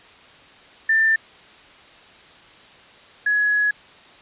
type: tone pair in turn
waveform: sine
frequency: 1784 / 1681.9 Hz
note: A6 / G#6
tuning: +23 / +21 cents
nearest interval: minor second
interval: 102 cents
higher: first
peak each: -14 / -16 dBFS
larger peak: first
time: 0.89-1.16 / 3.26-3.71 s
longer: second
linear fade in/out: 5 ms
effects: white hiss -47 dBFS RMS until 4.21 s + resampled to 8000 Hz